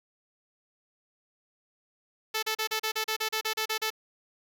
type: tone bursts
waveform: 5% pulse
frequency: 437.8 Hz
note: A4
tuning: 9 cents flat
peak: -16 dBFS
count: 13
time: 2.34-3.904 s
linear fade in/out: 10 ms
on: 88 ms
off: 35 ms
effects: none